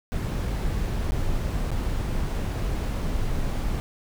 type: noise with dropouts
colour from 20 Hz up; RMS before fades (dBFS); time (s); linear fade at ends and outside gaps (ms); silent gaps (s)
brown; -26; 0.12-3.8; 0; 1.108-1.12 / 1.705-1.716
effects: none